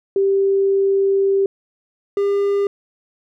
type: tone pair in turn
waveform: sine / triangle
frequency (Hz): 392 / 401.2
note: G4 / G4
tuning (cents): 0 / +40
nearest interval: unison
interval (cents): 40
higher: second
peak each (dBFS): -13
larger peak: neither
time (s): 0.16-1.46 / 2.17-2.67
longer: first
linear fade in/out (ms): 2
effects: none